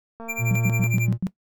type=click train; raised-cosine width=1 ms; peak=-25 dBFS; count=153; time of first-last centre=0.2-0.867 s; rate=228 Hz
type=tone with tremolo; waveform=square; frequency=2368 Hz; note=D7; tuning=14 cents sharp; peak=-25 dBFS; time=0.28-1.08 s; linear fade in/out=20 ms; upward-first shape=sine; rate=11 Hz; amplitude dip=90%
type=tone with pitch glide; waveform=triangle; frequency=117.9 to 117.02 Hz; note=A#2 to A#2; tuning=+20 to +7 cents; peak=-19 dBFS; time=0.38-1.18 s; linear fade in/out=50 ms; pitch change=-13 cents; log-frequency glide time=0.51-0.69 s
type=tone bursts; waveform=sine; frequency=185.1 Hz; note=F#3; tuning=1 cent sharp; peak=-20 dBFS; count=6; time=0.51-1.269 s; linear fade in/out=0 ms; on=44 ms; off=99 ms
effects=noise-tail reverb RT60 0.1 s tail -17 dB re dry